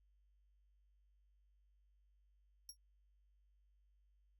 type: tone with exponential decay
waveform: 25% pulse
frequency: 5588 Hz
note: F8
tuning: in tune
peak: -40 dBFS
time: 2.69-2.77 s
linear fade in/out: 2 ms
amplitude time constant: 16 ms
effects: added 50 Hz sine -70 dBFS peak until 4.39 s